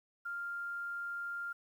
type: tone with quantisation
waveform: sine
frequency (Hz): 1396.9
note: F6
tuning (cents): 0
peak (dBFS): -37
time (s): 0.25-1.53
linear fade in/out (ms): 10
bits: 11
effects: none